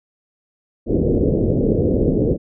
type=low-pass noise; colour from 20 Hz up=white; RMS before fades=-17 dBFS; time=0.86-2.38 s; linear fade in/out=50 ms; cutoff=500 Hz; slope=48 dB/octave; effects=none